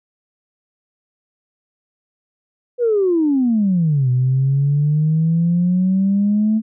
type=exponential two-way sweep; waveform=sine; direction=down then up; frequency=500 to 124.5 to 221.7 Hz; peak=-12 dBFS; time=2.78-6.62 s; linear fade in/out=50 ms; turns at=4.1 s; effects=tanh soft clip ceiling -8 dBFS